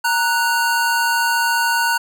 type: tone pair together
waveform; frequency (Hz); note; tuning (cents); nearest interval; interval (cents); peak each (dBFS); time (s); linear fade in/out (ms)
square; 928.8 / 1475; A#5 / F#6; -7 / -6; minor sixth; 801; -19; 0.04-1.98; 10
effects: none